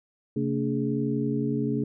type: tone cluster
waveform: sine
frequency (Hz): 134.4 / 226 / 286.9 / 417.9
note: C3 / A3 / D4 / G#4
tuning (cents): +47 / +47 / -40 / +11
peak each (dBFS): -30 / -28 / -29 / -32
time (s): 0.36-1.84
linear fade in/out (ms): 5
effects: none